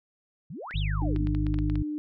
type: exponential two-way sweep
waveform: sine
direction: up then down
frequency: 127 to 3951 to 127 Hz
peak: -36 dBFS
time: 0.5-1.32 s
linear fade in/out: 5 ms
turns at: 0.78 s
type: clicks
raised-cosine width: 0.3 ms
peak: -26 dBFS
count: 9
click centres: 0.71 / 1.162 / 1.271 / 1.349 / 1.467 / 1.542 / 1.588 / 1.699 / 1.756 s
type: harmonic tone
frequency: 51 Hz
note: G#1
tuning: 31 cents flat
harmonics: 1 / 2 / 3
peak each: -27 / -30 / -32 dBFS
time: 0.74-1.83 s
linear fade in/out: 10 ms
type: tone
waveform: sine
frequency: 300.4 Hz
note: D4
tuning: 39 cents sharp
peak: -29 dBFS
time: 1.02-1.98 s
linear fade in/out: 0 ms
effects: none